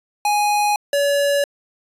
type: tone pair in turn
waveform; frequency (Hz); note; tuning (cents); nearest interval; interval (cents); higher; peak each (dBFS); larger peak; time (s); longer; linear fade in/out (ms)
square; 830.6 / 568.8; G#5 / C#5; 0 / +45; perfect fifth; 655; first; -16; neither; 0.25-0.76 / 0.93-1.44; neither; 2
effects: resampled to 32000 Hz